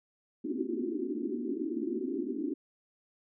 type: band-pass noise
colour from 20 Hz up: white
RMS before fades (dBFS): -34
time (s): 0.44-2.54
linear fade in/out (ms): 10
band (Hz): 230 to 380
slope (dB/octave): 96
effects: none